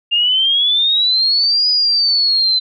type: exponential two-way sweep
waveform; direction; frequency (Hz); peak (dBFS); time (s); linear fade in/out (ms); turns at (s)
sine; up then down; 2794 to 4966 to 4034; -11; 0.11-2.6; 20; 1.69
effects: none